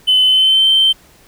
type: tone with pitch glide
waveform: triangle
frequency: 3032 to 3112 Hz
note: F#7 to G7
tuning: +42 to -13 cents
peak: -5 dBFS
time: 0.07-0.93 s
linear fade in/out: 20 ms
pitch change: +45 cents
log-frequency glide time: 0.25-0.68 s
effects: tanh soft clip ceiling -5 dBFS + pink hiss -47 dBFS RMS until 1.27 s